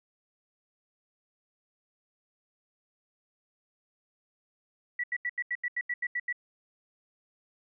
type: tone bursts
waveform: sine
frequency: 1948 Hz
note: B6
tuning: 24 cents flat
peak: -28 dBFS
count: 11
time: 4.99-6.327 s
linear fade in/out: 5 ms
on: 47 ms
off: 82 ms
effects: none